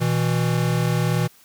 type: tone pair together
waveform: square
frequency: 121.4 / 162.45 Hz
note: B2 / E3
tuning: -29 / -25 cents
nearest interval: perfect fourth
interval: 504 cents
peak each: -22 dBFS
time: 0-1.28 s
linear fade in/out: 20 ms
effects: white hiss -53 dBFS RMS until 1.44 s